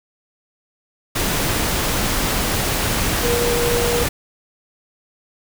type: tone in noise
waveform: sine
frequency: 477.6 Hz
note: A#4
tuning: 42 cents sharp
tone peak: -19 dBFS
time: 3.23-4.04 s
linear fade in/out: 10 ms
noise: pink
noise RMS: -20 dBFS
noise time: 1.15-4.09 s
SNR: -2 dB
effects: none